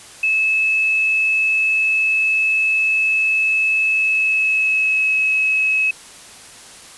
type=tone with pitch glide; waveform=sine; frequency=2600 to 2573 Hz; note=E7 to E7; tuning=-24 to -43 cents; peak=-14 dBFS; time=0.23-5.91 s; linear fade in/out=5 ms; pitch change=-19 cents; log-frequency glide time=3.86-5.15 s; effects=white hiss -40 dBFS RMS until 6.97 s + resampled to 24000 Hz